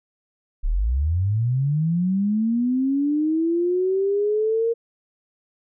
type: linear sweep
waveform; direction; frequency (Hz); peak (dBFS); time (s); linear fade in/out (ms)
sine; up; 31.42 to 466.2; -18; 0.63-4.74; 20
effects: none